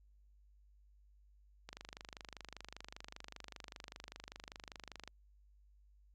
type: click train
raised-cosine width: 0.2 ms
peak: -30 dBFS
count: 86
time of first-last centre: 1.69-5.076 s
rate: 25.1 Hz
effects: added 50 Hz sine -63 dBFS peak until 6.14 s + Opus 48 kbps